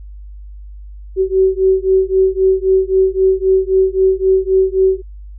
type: beating tone pair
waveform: sine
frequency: 377.8 / 381.6 Hz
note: F#4 / G4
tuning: +36 / -47 cents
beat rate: 3.8 Hz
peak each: -13 dBFS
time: 1.16-5.02 s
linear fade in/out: 50 ms
effects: added 50 Hz sine -30 dBFS peak until 5.38 s